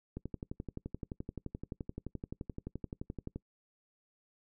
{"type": "click train", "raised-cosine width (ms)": 3, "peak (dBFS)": -26, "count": 38, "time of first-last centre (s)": [0.17, 3.36], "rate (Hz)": 11.6, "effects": ["noise-tail reverb RT60 0.1 s tail -23 dB re dry"]}